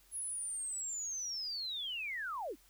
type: linear sweep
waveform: sine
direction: down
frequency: 10710 to 233.1 Hz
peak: -37 dBFS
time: 0.11-2.56 s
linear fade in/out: 50 ms
effects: added 46 Hz sine -68 dBFS peak until 2.69 s + white hiss -66 dBFS RMS until 2.69 s